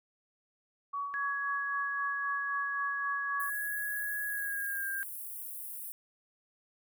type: tone with tremolo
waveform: sine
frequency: 1129 Hz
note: C#6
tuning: 31 cents sharp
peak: -32 dBFS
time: 0.93-3.5 s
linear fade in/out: 10 ms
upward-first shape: sine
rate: 3.8 Hz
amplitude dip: 50%
type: tone with pitch glide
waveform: sine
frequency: 1672 to 1598.3 Hz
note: G#6 to G6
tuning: +11 to +33 cents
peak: -33 dBFS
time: 1.14-5.03 s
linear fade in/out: 0 ms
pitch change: -78 cents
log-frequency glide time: 4.27-4.88 s
type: high-pass noise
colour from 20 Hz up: white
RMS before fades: -42 dBFS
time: 3.4-5.92 s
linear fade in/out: 0 ms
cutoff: 9400 Hz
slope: 48 dB/octave
effects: none